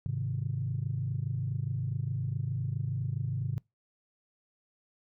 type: chord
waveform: sine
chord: Ab major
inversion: none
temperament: equal with one note detuned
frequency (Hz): 103.47 / 130.81 / 155.56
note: Ab2 / C3 / Eb3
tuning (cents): -6 / 0 / 0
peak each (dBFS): -34 / -32 / -37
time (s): 0.06-3.58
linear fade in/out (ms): 0
effects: noise-tail reverb RT60 0.2 s tail -25 dB re dry + tanh soft clip ceiling -21 dBFS